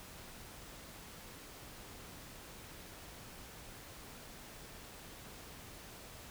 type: silence
effects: pink hiss -52 dBFS RMS until 6.3 s